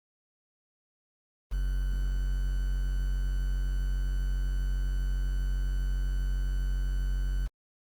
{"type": "tone with quantisation", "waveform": "triangle", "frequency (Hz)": 46.25, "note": "F#1", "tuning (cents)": 0, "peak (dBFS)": -24, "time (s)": [1.51, 7.48], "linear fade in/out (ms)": 20, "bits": 8, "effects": ["Opus 24 kbps"]}